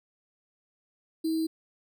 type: tone with sample-and-hold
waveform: sine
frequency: 321.1 Hz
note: E4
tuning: 45 cents flat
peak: -25 dBFS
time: 1.24-1.47 s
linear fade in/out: 10 ms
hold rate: 4410 Hz
effects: none